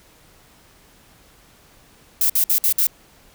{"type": "noise bursts", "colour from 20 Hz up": "violet", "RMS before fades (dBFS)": -17, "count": 5, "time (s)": [2.21, 2.869], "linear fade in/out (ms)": 2, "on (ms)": 87, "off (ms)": 56, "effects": ["pink hiss -52 dBFS RMS until 3.34 s"]}